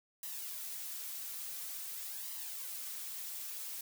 blue noise with flanger, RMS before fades -43 dBFS, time 0.23-3.81 s, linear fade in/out 2 ms, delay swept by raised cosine 1 to 5.2 ms, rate 0.48 Hz, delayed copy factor +0.6, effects none

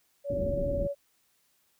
sine tone with tremolo, 566 Hz, C#5, 36 cents sharp, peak -27 dBFS, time 0.24-0.95 s, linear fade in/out 50 ms, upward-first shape triangle, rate 18 Hz, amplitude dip 35%
pink low-pass noise, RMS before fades -33 dBFS, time 0.3-0.87 s, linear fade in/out 2 ms, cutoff 400 Hz, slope 48 dB/octave
effects white hiss -70 dBFS RMS until 1.79 s

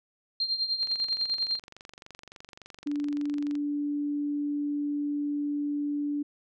sine tone with tremolo, 4186 Hz, C8, in tune, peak -23 dBFS, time 0.4-1.59 s, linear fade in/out 2 ms, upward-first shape triangle, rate 10 Hz, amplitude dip 80%
click train, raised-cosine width 0.2 ms, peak -28 dBFS, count 65, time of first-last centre 0.83-3.553 s, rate 23.5 Hz
sine tone, 290.9 Hz, D4, 16 cents flat, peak -27 dBFS, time 2.86-6.23 s, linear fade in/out 10 ms
effects none

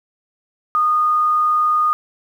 sine tone, 1229 Hz, D#6, 22 cents flat, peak -13 dBFS, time 0.75-1.93 s, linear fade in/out 0 ms, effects 8-bit

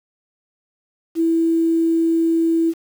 sine tone, 329.6 Hz, E4, in tune, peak -14 dBFS, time 1.15-2.74 s, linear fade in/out 50 ms, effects 7-bit

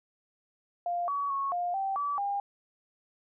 sine tone with pitch steps, 699 / 1131 / 1102 / 706 / 778 / 1150 / 804 Hz, F5 / C#6 / C#6 / F5 / G5 / D6 / G5, +1 / +34 / -11 / +19 / -13 / -37 / +44 cents, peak -28 dBFS, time 0.86-2.4 s, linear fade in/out 2 ms, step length 220 ms, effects none

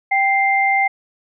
sine tone pair together, 784 / 2093 Hz, G5 / C7, 0 / 0 cents, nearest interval octave + perfect fourth, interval 1700 cents, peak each -16 dBFS, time 0.11-0.88 s, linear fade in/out 10 ms, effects none

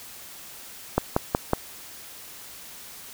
click train, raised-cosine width 1 ms, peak -5 dBFS, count 4, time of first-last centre 0.98-1.534 s, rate 5.42 Hz, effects white hiss -43 dBFS RMS until 3.13 s

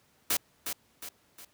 white noise with echo, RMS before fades -27 dBFS, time 0.3-0.37 s, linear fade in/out 5 ms, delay 360 ms, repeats 3, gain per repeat -7 dB, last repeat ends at 1.45 s, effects pink hiss -66 dBFS RMS until 1.53 s + high-pass 80 Hz 12 dB/octave

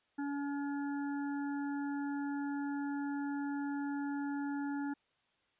harmonic tone, 283.9 Hz, C#4, 41 cents sharp, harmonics 1 / 3 / 5 / 6, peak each -35 / -45 / -49 / -51 dBFS, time 0.18-4.94 s, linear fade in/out 10 ms, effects white hiss -75 dBFS RMS until 5.59 s + resampled to 8000 Hz

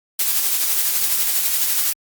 blue noise with tremolo, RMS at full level -17 dBFS, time 0.19-1.93 s, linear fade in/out 5 ms, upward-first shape triangle, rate 12 Hz, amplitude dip 40%, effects Opus 48 kbps

